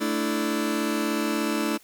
sawtooth chord, A suspended fourth, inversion none, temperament just, 220 / 293.3 / 330 Hz, A3 / D4 / E4, 0 / -2 / +2 cents, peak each -24 dBFS, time 0-1.78 s, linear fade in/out 20 ms, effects white hiss -55 dBFS RMS until 1.83 s

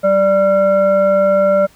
sine tone with frequency modulation, 587.3 Hz, D5, in tune, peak -9 dBFS, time 0.03-1.67 s, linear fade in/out 20 ms, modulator 781 Hz, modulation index 0.55, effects pink hiss -49 dBFS RMS until 1.75 s

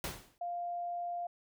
pink noise with exponential decay, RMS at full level -35 dBFS, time 0.04-0.38 s, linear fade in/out 1 ms, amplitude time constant 73 ms
sine tone, 698.5 Hz, F5, in tune, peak -35 dBFS, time 0.41-1.27 s, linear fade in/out 5 ms
effects none

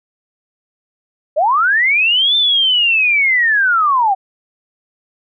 sine linear two-way sweep, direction up then down, 557 to 3583 to 741 Hz, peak -10 dBFS, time 1.36-4.15 s, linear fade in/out 20 ms, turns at 2.36 s, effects none

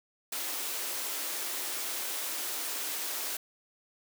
white high-pass noise, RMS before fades -35 dBFS, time 0.32-3.37 s, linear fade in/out 5 ms, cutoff 260 Hz, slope 48 dB/octave, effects none

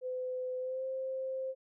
sine tone with pitch glide, 508 to 525.6 Hz, B4 to C5, +49 to +8 cents, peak -34 dBFS, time 0.01-1.55 s, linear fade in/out 50 ms, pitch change +59 cents, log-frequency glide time 0.59-0.85 s, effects none

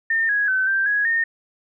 sine tone with pitch steps, 1813 / 1661 / 1526 / 1574 / 1665 / 1833 Hz, A#6 / G#6 / G6 / G6 / G#6 / A#6, -49 / 0 / -47 / +7 / +4 / -30 cents, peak -17 dBFS, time 0.1-1.24 s, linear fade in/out 5 ms, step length 190 ms, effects none

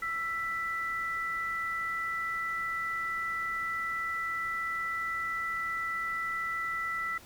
sine tone pair together, 1332.3 / 1975.5 Hz, E6 / B6, +18 / 0 cents, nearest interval perfect fifth, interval 682 cents, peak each -34 / -33 dBFS, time 0.02-7.18 s, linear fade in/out 5 ms, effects pink hiss -53 dBFS RMS until 7.25 s

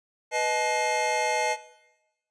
square tone cluster, 494.7 / 624 / 860 / 2117 Hz, B4 / D#5 / A5 / C7, +3 / +5 / -40 / +20 cents, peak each -31 / -30 / -29 / -31 dBFS, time 0.31-1.57 s, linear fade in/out 50 ms, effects noise-tail reverb RT60 1.0 s tail -17 dB re dry + resampled to 22050 Hz

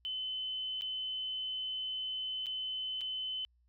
sine tone with dropouts, 3040 Hz, F#7, 46 cents sharp, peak -35 dBFS, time 0.05-3.45 s, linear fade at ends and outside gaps 0 ms, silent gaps 0.811-0.82 / 2.46-2.467 / 3.009-3.014 s, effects added 60 Hz sine -67 dBFS peak until 3.68 s

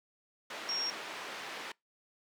white band-pass noise, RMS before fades -43 dBFS, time 0.5-1.72 s, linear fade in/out 5 ms, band 310 to 2700 Hz, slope 12 dB/octave
sine tone, 5570 Hz, F8, 5 cents flat, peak -32 dBFS, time 0.69-0.9 s, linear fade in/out 0 ms
effects noise-tail reverb RT60 0.2 s tail -26 dB re dry

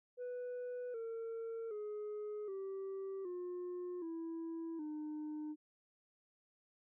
sine tone with pitch steps, 493.9 / 455.5 / 420.1 / 387.5 / 357.4 / 329.6 / 304 Hz, B4 / A#4 / G#4 / G4 / F4 / E4 / D#4, 0 / -40 / +20 / -20 / +40 / 0 / -40 cents, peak -38 dBFS, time 0.17-5.56 s, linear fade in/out 50 ms, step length 770 ms, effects tanh soft clip ceiling -40 dBFS

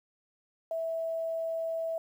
sine tone with quantisation, 655 Hz, E5, 11 cents flat, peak -30 dBFS, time 0.71-1.98 s, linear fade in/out 2 ms, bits 10, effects none

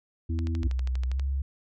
harmonic tone, 82.41 Hz, E2, in tune, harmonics 1 / 3 / 4, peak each -26 / -36 / -38 dBFS, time 0.29-0.68 s, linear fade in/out 10 ms
click train, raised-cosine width 0.2 ms, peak -24 dBFS, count 11, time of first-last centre 0.39-1.196 s, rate 12.4 Hz
sine tone with pitch glide, 63.4 to 67.95 Hz, B1 to C#2, +46 to -34 cents, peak -25 dBFS, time 0.62-1.42 s, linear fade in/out 5 ms, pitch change +120 cents, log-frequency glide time 1.1-1.2 s
effects none

